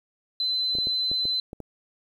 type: tone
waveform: sine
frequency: 4045 Hz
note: B7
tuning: 41 cents sharp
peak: -23 dBFS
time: 0.4-1.4 s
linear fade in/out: 2 ms
type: clicks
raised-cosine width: 2 ms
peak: -23 dBFS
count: 7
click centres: 0.752 / 0.786 / 0.871 / 1.115 / 1.254 / 1.531 / 1.603 s
effects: 9-bit